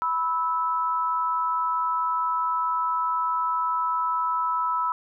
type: tone pair together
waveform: sine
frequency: 987.8 / 1307.7 Hz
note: B5 / E6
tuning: 0 / -14 cents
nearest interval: perfect fourth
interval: 486 cents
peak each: -25 dBFS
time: 0.02-4.92 s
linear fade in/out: 0 ms
effects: none